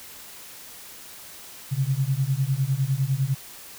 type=beating tone pair; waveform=sine; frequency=130 / 139.9 Hz; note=C3 / C#3; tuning=-11 / +16 cents; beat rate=9.9 Hz; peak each=-24 dBFS; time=1.71-3.35 s; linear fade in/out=20 ms; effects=white hiss -43 dBFS RMS until 3.78 s